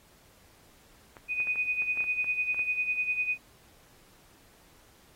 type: clicks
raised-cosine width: 0.5 ms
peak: -32 dBFS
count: 11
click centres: 1.168 / 1.402 / 1.472 / 1.558 / 1.821 / 1.974 / 2.006 / 2.041 / 2.244 / 2.545 / 2.593 s
type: tone with tremolo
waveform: sine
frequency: 2489 Hz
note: D#7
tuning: in tune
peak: -24 dBFS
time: 1.28-3.38 s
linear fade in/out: 50 ms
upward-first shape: sine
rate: 10 Hz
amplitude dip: 65%
effects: pink hiss -60 dBFS RMS until 5.15 s + AAC 48 kbps